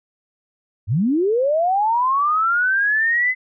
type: linear sweep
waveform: sine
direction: up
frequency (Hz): 84.7 to 2045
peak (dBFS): -15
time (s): 0.87-3.35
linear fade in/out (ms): 50
effects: none